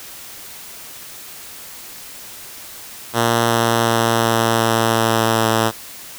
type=tone with pitch steps; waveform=5% pulse; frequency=116.54 / 115.8 / 115.07 / 114.34 / 113.62 / 112.9 / 112.18 Hz; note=A#2 / A#2 / A#2 / A#2 / A#2 / A2 / A2; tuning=0 / -11 / -22 / -33 / -44 / +45 / +34 cents; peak=-3 dBFS; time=3.13-5.72 s; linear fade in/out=50 ms; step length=370 ms; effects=white hiss -36 dBFS RMS until 6.18 s